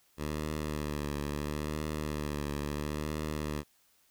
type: tone with vibrato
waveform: 10% pulse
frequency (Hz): 74.6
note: D2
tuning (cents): +28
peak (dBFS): -25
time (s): 0.17-3.64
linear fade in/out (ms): 50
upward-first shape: triangle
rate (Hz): 0.74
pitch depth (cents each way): 57
effects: white hiss -68 dBFS RMS until 4.1 s